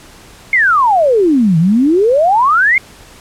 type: exponential two-way sweep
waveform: sine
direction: down then up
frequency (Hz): 2190 to 155.56 to 2190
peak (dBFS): -7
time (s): 0.53-2.78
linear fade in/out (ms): 2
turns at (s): 1.58
effects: pink hiss -39 dBFS RMS until 3.2 s + low-pass 11000 Hz 12 dB/octave